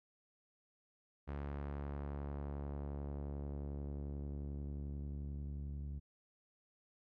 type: tone with low-pass filter sweep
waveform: sawtooth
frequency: 71.3 Hz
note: C#2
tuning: 49 cents sharp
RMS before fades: -43 dBFS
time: 1.27-6 s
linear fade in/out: 20 ms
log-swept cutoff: 1800 to 160 Hz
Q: 0.84
effects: none